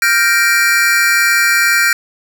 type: chord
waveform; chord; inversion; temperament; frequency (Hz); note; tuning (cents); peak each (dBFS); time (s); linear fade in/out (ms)
square; G minor seventh; third; equal; 1396.9 / 1568 / 1864.7 / 2349; F6 / G6 / Bb6 / D7; 0 / 0 / 0 / 0; -16; 0.02-1.93; 2
effects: none